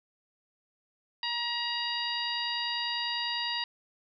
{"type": "harmonic tone", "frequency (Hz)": 950, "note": "A#5", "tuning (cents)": 33, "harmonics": [1, 2, 3, 4, 5], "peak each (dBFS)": [-37, -37, -35, -36, -36], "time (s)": [1.23, 3.64], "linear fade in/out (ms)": 2, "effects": []}